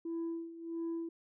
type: tone with tremolo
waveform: sine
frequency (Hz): 332.6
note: E4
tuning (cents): +16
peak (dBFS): -32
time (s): 0.05-1.09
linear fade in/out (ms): 5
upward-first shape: sine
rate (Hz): 1.5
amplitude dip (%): 80
effects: tanh soft clip ceiling -33 dBFS